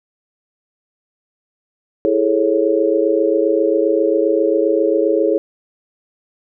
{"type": "chord", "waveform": "sine", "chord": "A major seventh", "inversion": "second", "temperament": "just", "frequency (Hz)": [330, 412.5, 440, 550], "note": ["E4", "G#4", "A4", "C#5"], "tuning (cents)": [2, -12, 0, -14], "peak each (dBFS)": -18, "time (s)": [2.05, 5.38], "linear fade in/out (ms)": 0, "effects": []}